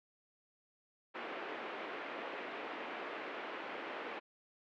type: band-pass noise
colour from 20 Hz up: pink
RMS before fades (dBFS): -44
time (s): 1.14-4.2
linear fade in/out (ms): 20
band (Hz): 310 to 2700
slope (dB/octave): 24
effects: none